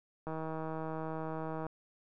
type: click train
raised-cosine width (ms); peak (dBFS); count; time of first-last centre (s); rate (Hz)
1; -26; 223; 0.27-1.666; 159
effects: none